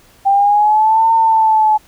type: linear two-way sweep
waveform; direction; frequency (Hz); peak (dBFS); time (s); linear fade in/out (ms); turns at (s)
sine; up then down; 784 to 908 to 854; -8; 0.25-1.78; 20; 1.11
effects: pink hiss -48 dBFS RMS until 1.87 s